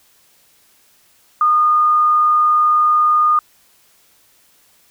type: tone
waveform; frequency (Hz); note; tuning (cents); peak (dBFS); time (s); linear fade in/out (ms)
sine; 1223; D#6; -30; -10; 1.41-3.39; 2
effects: white hiss -54 dBFS RMS until 4.9 s